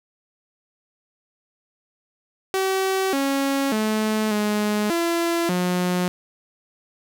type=tone with pitch steps; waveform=sawtooth; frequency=382.1 / 275 / 216.3 / 209.7 / 338.5 / 180 Hz; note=G4 / C#4 / A3 / G#3 / E4 / F#3; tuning=-44 / -14 / -29 / +17 / +46 / -47 cents; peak=-16 dBFS; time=2.54-6.08 s; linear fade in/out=0 ms; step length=590 ms; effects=none